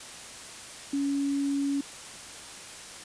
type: tone in noise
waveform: sine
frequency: 280 Hz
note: C#4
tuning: 18 cents sharp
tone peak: -25 dBFS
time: 0.93-1.81 s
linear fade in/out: 5 ms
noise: white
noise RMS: -43 dBFS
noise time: 0-3.04 s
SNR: +15 dB
effects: resampled to 22050 Hz